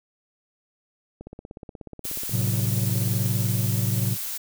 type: click train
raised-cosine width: 2 ms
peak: -25 dBFS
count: 35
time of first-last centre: 1.21-3.258 s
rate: 16.6 Hz
type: noise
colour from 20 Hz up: blue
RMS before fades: -31 dBFS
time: 2.04-4.38 s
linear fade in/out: 10 ms
type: chord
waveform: triangle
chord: F# diminished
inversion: first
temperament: equal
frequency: 110 / 130.81 / 185 Hz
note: A2 / C3 / F#3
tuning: 0 / 0 / 0 cents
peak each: -22 / -25 / -28 dBFS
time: 2.3-4.17 s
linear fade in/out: 50 ms
effects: none